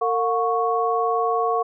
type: tone cluster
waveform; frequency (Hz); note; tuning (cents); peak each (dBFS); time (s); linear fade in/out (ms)
sine; 456.3 / 717 / 1108; A#4 / F5 / C#6; -37 / +45 / -1; -23; 0.01-1.63; 10
effects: none